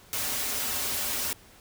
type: noise with comb filter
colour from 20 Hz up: white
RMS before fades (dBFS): -30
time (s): 0.13-1.33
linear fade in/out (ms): 0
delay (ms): 5.9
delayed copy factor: -0.65
effects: pink hiss -54 dBFS RMS until 1.6 s